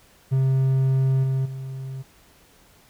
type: tone with level steps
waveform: triangle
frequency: 132.9 Hz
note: C3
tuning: 27 cents sharp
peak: -15 / -18 / -28 dBFS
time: 0.31-2.03 s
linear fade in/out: 20 ms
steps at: 1.23 / 1.45 s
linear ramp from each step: 10 ms
effects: pink hiss -55 dBFS RMS until 2.89 s